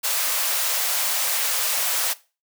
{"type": "high-pass noise", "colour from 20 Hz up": "white", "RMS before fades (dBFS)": -23, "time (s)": [0.03, 2.14], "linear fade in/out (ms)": 20, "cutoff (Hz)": 500, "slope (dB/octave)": 48, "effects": ["noise-tail reverb RT60 0.3 s tail -18 dB re dry"]}